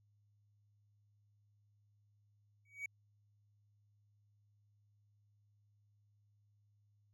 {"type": "tone with exponential growth", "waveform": "triangle", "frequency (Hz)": 2260, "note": "C#7", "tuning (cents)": 33, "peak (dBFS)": -35, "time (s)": [2.65, 2.86], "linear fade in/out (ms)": 5, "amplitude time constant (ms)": 45, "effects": ["added 103 Hz sine -70 dBFS peak until 7.13 s"]}